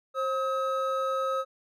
triangle tone pair together, 532 / 1277.1 Hz, C5 / D#6, +29 / +45 cents, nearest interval octave + minor third, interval 1516 cents, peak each -27 dBFS, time 0.14-1.45 s, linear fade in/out 50 ms, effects none

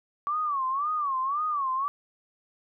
sine tone with vibrato, 1136 Hz, C#6, 42 cents sharp, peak -25 dBFS, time 0.27-1.88 s, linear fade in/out 0 ms, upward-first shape sine, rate 1.9 Hz, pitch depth 160 cents each way, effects none

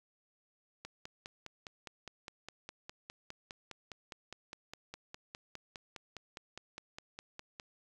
click train, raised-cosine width 0.2 ms, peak -27 dBFS, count 34, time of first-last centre 0.85-7.598 s, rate 4.89 Hz, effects 10-bit

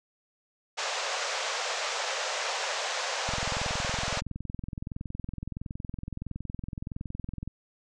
pink band-pass noise, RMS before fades -32 dBFS, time 0.77-4.21 s, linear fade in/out 20 ms, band 490 to 7300 Hz, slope 48 dB/octave
click train, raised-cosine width 5 ms, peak -23 dBFS, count 91, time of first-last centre 3.29-7.476 s, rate 21.5 Hz
effects none

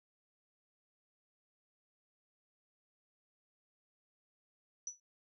sine tone with exponential decay, 5920 Hz, F#8, in tune, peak -35 dBFS, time 4.87-5 s, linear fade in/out 2 ms, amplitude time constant 27 ms, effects none

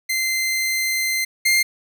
sawtooth tone pair in turn, 2077 / 2106 Hz, C7 / C7, -13 / +11 cents, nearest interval unison, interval 24 cents, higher second, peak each -16 / -11 dBFS, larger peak second, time 0.09-1.25 / 1.45-1.63 s, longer first, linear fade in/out 10 ms, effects none

